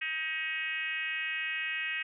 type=tone with frequency modulation; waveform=sine; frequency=2217 Hz; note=C#7; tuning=in tune; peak=-31 dBFS; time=0.01-2.03 s; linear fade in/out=10 ms; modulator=317 Hz; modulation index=1.8; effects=none